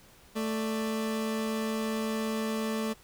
30% pulse tone pair together, 220.7 / 587.3 Hz, A3 / D5, +5 / 0 cents, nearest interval octave + perfect fourth, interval 1695 cents, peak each -27 / -36 dBFS, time 0.35-2.94 s, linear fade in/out 20 ms, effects pink hiss -57 dBFS RMS until 3.03 s

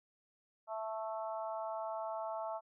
harmonic tone, 220 Hz, A3, in tune, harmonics 3 / 4 / 5 / 6, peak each -40 / -42 / -47 / -49 dBFS, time 0.67-2.61 s, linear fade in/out 50 ms, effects none

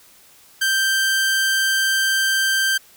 sawtooth tone, 1568 Hz, G6, in tune, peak -13 dBFS, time 0.61-2.78 s, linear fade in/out 10 ms, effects white hiss -50 dBFS RMS until 2.96 s

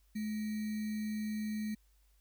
sine tone with sample-and-hold, 214 Hz, A3, 48 cents flat, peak -34 dBFS, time 0.15-1.75 s, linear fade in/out 10 ms, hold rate 2100 Hz, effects added 50 Hz sine -65 dBFS peak until 2.2 s + white hiss -75 dBFS RMS until 2.2 s

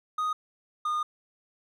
triangle tone pair in turn, 1244.5 / 1221.7 Hz, D#6 / D#6, 0 / -32 cents, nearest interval unison, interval 32 cents, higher first, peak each -24 dBFS, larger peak neither, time 0.18-0.33 / 0.85-1.03 s, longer second, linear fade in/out 5 ms, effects none

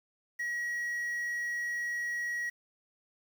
triangle tone with quantisation, 1909 Hz, A#6, 41 cents sharp, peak -30 dBFS, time 0.39-2.5 s, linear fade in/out 10 ms, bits 9, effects none

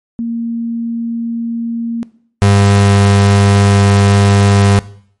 sine / 35% pulse tone pair in turn, 231.9 / 100.13 Hz, A#3 / G2, -9 / +37 cents, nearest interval octave + minor third, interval 1454 cents, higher first, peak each -15 / -4 dBFS, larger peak second, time 0.19-2.03 / 2.42-4.79 s, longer second, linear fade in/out 0 ms, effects noise-tail reverb RT60 0.6 s tail -19 dB re dry + MP3 48 kbps

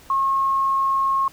sine tone, 1083 Hz, C#6, 41 cents flat, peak -17 dBFS, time 0.1-1.28 s, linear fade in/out 2 ms, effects pink hiss -48 dBFS RMS until 1.32 s

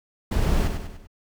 brown noise with echo, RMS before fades -21 dBFS, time 0.31-0.68 s, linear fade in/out 10 ms, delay 98 ms, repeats 4, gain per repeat -6 dB, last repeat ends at 1.072 s, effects none

